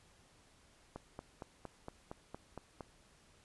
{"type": "click train", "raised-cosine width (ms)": 1, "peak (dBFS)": -30, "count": 9, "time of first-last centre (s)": [0.96, 2.808], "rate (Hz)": 4.33, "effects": ["pink hiss -66 dBFS RMS until 3.44 s", "resampled to 24000 Hz"]}